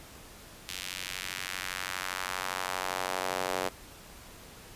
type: tone with high-pass filter sweep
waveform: square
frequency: 46.25 Hz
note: F#1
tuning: in tune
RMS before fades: -35 dBFS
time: 0.68-3.69 s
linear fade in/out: 10 ms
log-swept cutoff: 3000 to 520 Hz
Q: 1.2
effects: pink hiss -50 dBFS RMS until 4.75 s + resampled to 32000 Hz